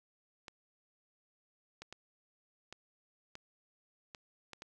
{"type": "clicks", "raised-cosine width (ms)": 0.2, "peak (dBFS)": -29, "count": 8, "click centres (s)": [0.482, 1.82, 1.926, 2.726, 3.354, 4.148, 4.533, 4.621], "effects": []}